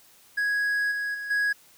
triangle tone with level steps, 1661.2 Hz, G#6, in tune, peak -21 / -25 / -30 / -20 dBFS, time 0.37-1.53 s, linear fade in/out 10 ms, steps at 0.91 / 1.14 / 1.3 s, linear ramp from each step 10 ms, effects white hiss -56 dBFS RMS until 1.77 s

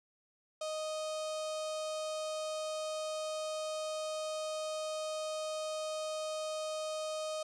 sawtooth tone with notch filter, 622.3 Hz, D#5, in tune, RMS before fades -38 dBFS, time 0.61-7.43 s, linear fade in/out 5 ms, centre 1900 Hz, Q 1.2, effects resampled to 22050 Hz

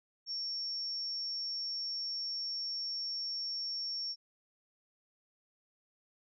sine tone, 5480 Hz, F8, 34 cents flat, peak -35 dBFS, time 0.26-4.16 s, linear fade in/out 50 ms, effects none

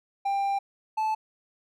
triangle tone pair in turn, 793 / 871.5 Hz, G5 / A5, +20 / -17 cents, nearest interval major second, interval 163 cents, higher second, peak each -22 dBFS, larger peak neither, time 0.25-0.59 / 0.97-1.15 s, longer first, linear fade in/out 10 ms, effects none

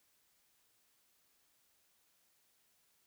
silence, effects white hiss -74 dBFS RMS until 3.06 s

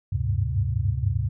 sine tone cluster, 73.3 / 95.3 / 99.4 / 105.8 / 128.9 Hz, D2 / G2 / G2 / G#2 / C3, -3 / -48 / +25 / +33 / -26 cents, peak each -28 dBFS, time 0.12-1.29 s, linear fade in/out 10 ms, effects none

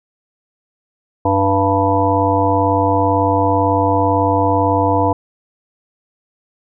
harmonic tone, 98 Hz, G2, in tune, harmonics 1 / 3 / 5 / 7 / 9 / 10, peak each -19 / -19 / -19 / -19 / -19 / -19 dBFS, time 1.25-5.13 s, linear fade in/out 5 ms, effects none

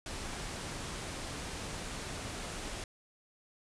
pink low-pass noise, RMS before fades -41 dBFS, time 0.06-2.84 s, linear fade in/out 2 ms, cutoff 10000 Hz, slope 48 dB/octave, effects none

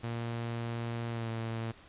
sawtooth tone with pitch glide, 116.9 to 113.77 Hz, A#2 to A#2, +5 to -42 cents, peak -30 dBFS, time 0.03-1.72 s, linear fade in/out 10 ms, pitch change -47 cents, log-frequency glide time 1.1-1.29 s, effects pink hiss -56 dBFS RMS until 1.88 s + resampled to 8000 Hz

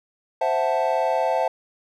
triangle chord, F# half-diminished seventh, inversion second, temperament equal, 523.3 / 659.3 / 740 / 880 Hz, C5 / E5 / F#5 / A5, 0 / 0 / 0 / 0 cents, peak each -23 / -22 / -24 / -23 dBFS, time 0.41-1.48 s, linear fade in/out 5 ms, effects none

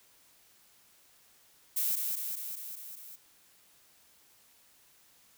violet noise with echo, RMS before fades -30 dBFS, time 1.76-1.96 s, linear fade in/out 10 ms, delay 200 ms, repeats 6, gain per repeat -3 dB, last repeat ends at 3.16 s, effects white hiss -63 dBFS RMS until 5.37 s

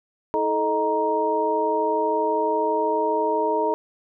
sine tone cluster, 321.3 / 433.5 / 621 / 938 Hz, E4 / A4 / D#5 / A#5, -44 / -26 / -3 / +11 cents, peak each -29 / -24 / -26 / -23 dBFS, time 0.34-3.74 s, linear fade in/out 0 ms, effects none

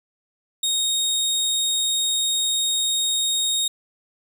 25% pulse tone, 3729 Hz, A#7, in tune, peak -16 dBFS, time 0.63-3.68 s, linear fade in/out 5 ms, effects none

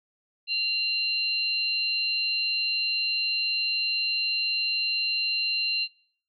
sine tone pair together, 2773 / 4116 Hz, F7 / C8, -13 / -29 cents, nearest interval perfect fifth, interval 684 cents, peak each -27 dBFS, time 0.47-5.88 s, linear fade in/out 50 ms, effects noise-tail reverb RT60 0.6 s tail -23 dB re dry

